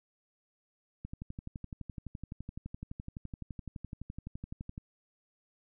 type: click train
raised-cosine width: 5 ms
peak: -28 dBFS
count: 45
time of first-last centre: 1.05-4.779 s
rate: 11.8 Hz
effects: none